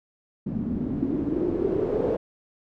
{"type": "noise with low-pass filter sweep", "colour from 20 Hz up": "white", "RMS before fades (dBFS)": -26, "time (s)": [0.46, 2.17], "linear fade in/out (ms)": 10, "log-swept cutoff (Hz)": [210, 480], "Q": 5.4, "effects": []}